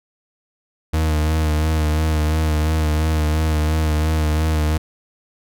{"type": "tone with vibrato", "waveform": "40% pulse", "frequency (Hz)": 77.7, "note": "D#2", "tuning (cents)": -2, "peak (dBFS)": -15, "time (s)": [0.93, 4.78], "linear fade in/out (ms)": 10, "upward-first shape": "sine", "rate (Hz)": 2.9, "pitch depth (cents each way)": 33, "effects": []}